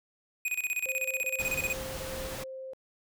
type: tone with tremolo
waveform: square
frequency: 2489 Hz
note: D#7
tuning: in tune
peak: -28 dBFS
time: 0.45-1.73 s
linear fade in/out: 5 ms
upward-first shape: square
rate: 16 Hz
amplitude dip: 80%
type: tone bursts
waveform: sine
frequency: 526 Hz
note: C5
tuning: 9 cents sharp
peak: -38 dBFS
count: 5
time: 0.86-2.734 s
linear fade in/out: 0 ms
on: 350 ms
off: 31 ms
type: noise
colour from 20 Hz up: pink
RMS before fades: -39 dBFS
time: 1.39-2.44 s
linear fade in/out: 10 ms
effects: none